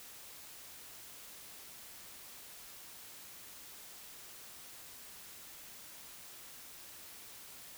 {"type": "silence", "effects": ["white hiss -52 dBFS RMS until 7.77 s"]}